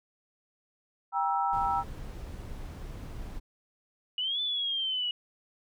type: chord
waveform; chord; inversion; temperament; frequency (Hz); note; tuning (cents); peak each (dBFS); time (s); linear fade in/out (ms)
sine; E diminished; first; just; 791.1 / 949.3 / 1318.5; G5 / Bb5 / E6; +16 / +31 / 0; -29 / -30 / -31; 1.12-1.84; 50
type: noise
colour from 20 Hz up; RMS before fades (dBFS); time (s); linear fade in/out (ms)
brown; -40; 1.52-3.4; 20
type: exponential two-way sweep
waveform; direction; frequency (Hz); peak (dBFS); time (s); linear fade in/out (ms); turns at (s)
sine; up then down; 2900 to 3520 to 2900; -28; 4.18-5.11; 2; 4.41
effects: none